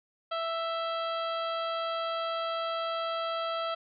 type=harmonic tone with a mistuned harmonic; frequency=661 Hz; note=E5; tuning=5 cents sharp; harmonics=1 / 2 / 3 / 4 / 5 / 6 / 7; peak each=-33 / -33 / -47 / -46 / -41 / -47 / -51 dBFS; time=0.31-3.75 s; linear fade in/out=10 ms; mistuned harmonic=5; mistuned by=-34 cents; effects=none